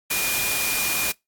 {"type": "tone in noise", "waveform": "sine", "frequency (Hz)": 2433, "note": "D#7", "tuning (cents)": -39, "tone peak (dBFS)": -27, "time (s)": [0.1, 1.12], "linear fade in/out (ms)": 10, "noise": "white", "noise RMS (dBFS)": -24, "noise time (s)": [0.1, 1.12], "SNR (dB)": -6, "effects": ["noise-tail reverb RT60 0.2 s tail -25 dB re dry", "AAC 64 kbps"]}